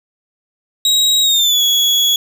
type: tone with pitch glide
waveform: 35% pulse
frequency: 3820 to 3364 Hz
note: A#7 to G#7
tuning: +42 to +22 cents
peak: -9 dBFS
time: 0.85-2.16 s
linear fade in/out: 2 ms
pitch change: -220 cents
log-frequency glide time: 1.22-1.62 s
effects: none